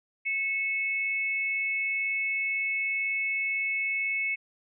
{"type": "tone pair together", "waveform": "sine", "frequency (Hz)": [2199, 2600], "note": ["C#7", "E7"], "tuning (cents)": [-14, -24], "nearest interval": "minor third", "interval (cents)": 290, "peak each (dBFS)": [-27, -33], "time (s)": [0.25, 4.36], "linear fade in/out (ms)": 20, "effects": []}